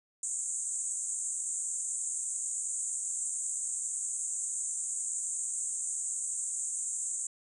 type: band-pass noise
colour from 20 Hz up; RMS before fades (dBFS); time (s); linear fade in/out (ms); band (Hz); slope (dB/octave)
white; -35; 0.23-7.27; 2; 6800 to 8800; 96
effects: none